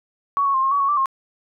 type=tone with pitch steps; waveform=sine; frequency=1122 / 1107 / 1057 / 1074 / 1133 / 1106 / 1169 / 1072 Hz; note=C#6 / C#6 / C6 / C6 / C#6 / C#6 / D6 / C6; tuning=+21 / -3 / +17 / +45 / +37 / -4 / -8 / +42 cents; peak=-16 dBFS; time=0.37-1.058 s; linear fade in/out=0 ms; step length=86 ms; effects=none